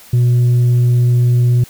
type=tone with tanh clipping; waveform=triangle; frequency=122 Hz; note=B2; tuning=21 cents flat; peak=-9 dBFS; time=0.13-1.64 s; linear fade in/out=5 ms; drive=7 dB; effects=white hiss -41 dBFS RMS until 1.69 s